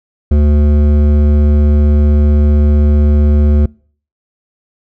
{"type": "tone with hard clipping", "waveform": "sine", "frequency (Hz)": 73.7, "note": "D2", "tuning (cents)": 7, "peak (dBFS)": -8, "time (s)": [0.31, 3.66], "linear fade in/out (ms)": 5, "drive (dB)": 12, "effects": ["noise-tail reverb RT60 0.5 s tail -26 dB re dry"]}